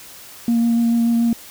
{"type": "tone with vibrato", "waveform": "sine", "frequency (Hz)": 233.1, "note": "A#3", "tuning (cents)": 0, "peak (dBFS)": -12, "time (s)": [0.48, 1.33], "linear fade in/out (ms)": 2, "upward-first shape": "sine", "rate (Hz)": 6.9, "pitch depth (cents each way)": 12, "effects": ["tanh soft clip ceiling -11 dBFS", "white hiss -40 dBFS RMS until 1.5 s"]}